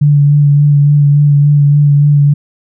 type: tone with vibrato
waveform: sine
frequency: 145 Hz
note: D3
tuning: 22 cents flat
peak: -4 dBFS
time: 0.01-2.34 s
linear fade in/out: 10 ms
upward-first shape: sine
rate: 3.5 Hz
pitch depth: 21 cents each way
effects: none